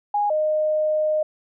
sine tone pair in turn, 825 / 615.7 Hz, G#5 / D#5, -12 / -18 cents, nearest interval perfect fourth, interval 506 cents, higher first, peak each -18 dBFS, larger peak neither, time 0.14-0.3 / 0.3-1.23 s, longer second, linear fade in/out 5 ms, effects none

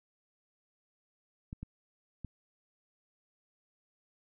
clicks, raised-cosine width 5 ms, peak -28 dBFS, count 3, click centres 1.529 / 1.63 / 2.247 s, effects none

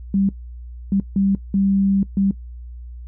sine tone bursts at uneven times, 196 Hz, G3, in tune, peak -14 dBFS, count 5, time 0.14-0.29 / 0.92-1 / 1.16-1.35 / 1.54-2.03 / 2.17-2.31 s, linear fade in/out 2 ms, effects noise-tail reverb RT60 0.1 s tail -19 dB re dry + added 60 Hz sine -32 dBFS peak until 3.07 s

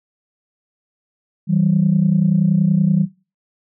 sine tone pair together, 161.28 / 191.8 Hz, E3 / G3, -38 / -37 cents, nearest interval minor third, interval 301 cents, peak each -15 dBFS, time 1.47-3.07 s, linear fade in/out 50 ms, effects noise-tail reverb RT60 0.3 s tail -17 dB re dry + tanh soft clip ceiling -5 dBFS

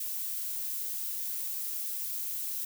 violet noise, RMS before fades -35 dBFS, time 0-2.65 s, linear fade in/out 5 ms, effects none

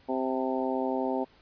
harmonic tone with a mistuned harmonic, 130.81 Hz, C3, in tune, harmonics 2 / 3 / 4 / 5 / 6 / 7, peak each -31 / -33 / -34 / -35 / -36 / -36 dBFS, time 0.08-1.25 s, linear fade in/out 20 ms, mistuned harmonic 7, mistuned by -34 cents, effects pink hiss -60 dBFS RMS until 1.41 s + resampled to 11025 Hz

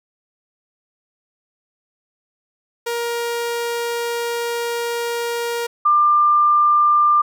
sawtooth / sine tone pair in turn, 471.1 / 1193.3 Hz, A#4 / D6, +18 / +27 cents, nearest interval octave + major third, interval 1609 cents, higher second, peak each -17 / -11 dBFS, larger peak second, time 2.86-5.67 / 5.85-7.22 s, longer first, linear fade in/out 10 ms, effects none

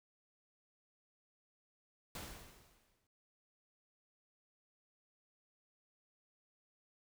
pink noise with exponential decay, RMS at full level -44 dBFS, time 2.15-3.07 s, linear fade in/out 2 ms, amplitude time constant 200 ms, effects noise-tail reverb RT60 0.4 s tail -23 dB re dry

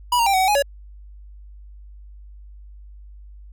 square tone with pitch steps, 976 / 928 / 788 / 751 / 756 / 833 / 563 Hz, B5 / A#5 / G5 / F#5 / F#5 / G#5 / C#5, -21 / -8 / +9 / +26 / +37 / +5 / +27 cents, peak -16 dBFS, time 0.12-0.624 s, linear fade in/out 5 ms, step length 72 ms, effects added 50 Hz sine -39 dBFS peak until 3.52 s

